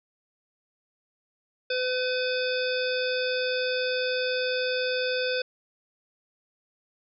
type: harmonic tone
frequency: 506 Hz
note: B4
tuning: 42 cents sharp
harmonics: 1 / 3 / 5 / 7 / 9 / 10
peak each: -27 / -32 / -34 / -35 / -37 / -37 dBFS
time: 1.7-5.42 s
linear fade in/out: 5 ms
effects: none